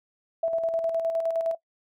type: tone with tremolo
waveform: sine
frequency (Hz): 659.3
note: E5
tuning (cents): 0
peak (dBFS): -21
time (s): 0.43-1.55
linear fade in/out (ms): 5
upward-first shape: square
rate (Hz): 9.7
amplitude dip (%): 40
effects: noise-tail reverb RT60 0.1 s tail -19 dB re dry